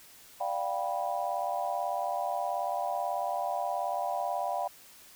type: chord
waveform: sine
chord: G dominant seventh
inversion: second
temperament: just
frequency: 588 / 705.6 / 784 / 980 Hz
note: D5 / F5 / G5 / B5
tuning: +2 / +18 / 0 / -14 cents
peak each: -36 / -33 / -34 / -37 dBFS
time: 0.4-4.68 s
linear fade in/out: 10 ms
effects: white hiss -54 dBFS RMS until 5.15 s